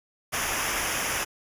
pink noise with comb filter, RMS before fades -28 dBFS, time 0.32-1.25 s, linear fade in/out 20 ms, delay 0.24 ms, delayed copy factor -0.75, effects resampled to 32000 Hz

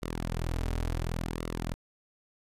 sawtooth tone with flanger, 41.52 Hz, E1, 13 cents sharp, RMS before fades -33 dBFS, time 0.02-1.74 s, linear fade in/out 0 ms, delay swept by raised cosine 1.2 to 5.9 ms, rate 0.7 Hz, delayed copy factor -0.65, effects resampled to 32000 Hz

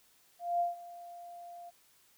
sine tone with ADSR envelope, 696 Hz, F5, 6 cents flat, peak -26 dBFS, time 0.39-1.71 s, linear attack 210 ms, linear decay 150 ms, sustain -19 dB, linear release 25 ms, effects white hiss -66 dBFS RMS until 2.17 s

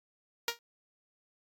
5% pulse tone with exponential decay, 470 Hz, A#4, 14 cents sharp, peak -14 dBFS, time 0.48-0.59 s, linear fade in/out 1 ms, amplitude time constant 22 ms, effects AAC 48 kbps

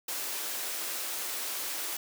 white high-pass noise, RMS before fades -35 dBFS, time 0.08-1.97 s, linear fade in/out 5 ms, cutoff 290 Hz, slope 24 dB/octave, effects none

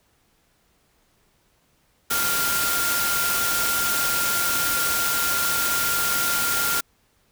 sine tone in noise, 1396.9 Hz, F6, in tune, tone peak -25 dBFS, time 2.1-6.81 s, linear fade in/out 10 ms, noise white, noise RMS -24 dBFS, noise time 2.1-6.81 s, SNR -4 dB, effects pink hiss -64 dBFS RMS until 7.31 s

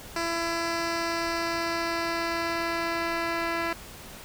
10% pulse tone with low-pass filter sweep, 335.1 Hz, E4, 29 cents sharp, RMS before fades -29 dBFS, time 0.16-3.73 s, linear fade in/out 2 ms, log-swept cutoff 6500 to 3300 Hz, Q 1.4, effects pink hiss -44 dBFS RMS until 4.24 s

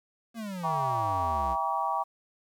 square exponential sweep, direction down, 236.5 to 59.4 Hz, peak -35 dBFS, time 0.34-1.57 s, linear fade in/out 50 ms
sine chord, E diminished seventh, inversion none, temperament just, 659.3 / 791.1 / 949.3 / 1139.2 Hz, E5 / G5 / Bb5 / Db6, 0 / +16 / +31 / +47 cents, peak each -36 / -31 / -31 / -31 dBFS, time 0.63-2.04 s, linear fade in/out 20 ms
effects 10-bit

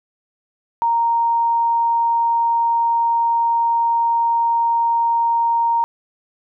sine tone, 930 Hz, A#5, 4 cents flat, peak -14 dBFS, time 0.82-5.84 s, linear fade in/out 0 ms, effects none

